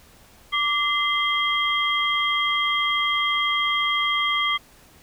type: tone cluster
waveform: sine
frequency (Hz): 1168 / 2062 / 3226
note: D6 / C7 / G7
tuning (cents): -10 / -26 / +49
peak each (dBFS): -24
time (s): 0.52-4.58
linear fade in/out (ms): 20
effects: pink hiss -52 dBFS RMS until 5.02 s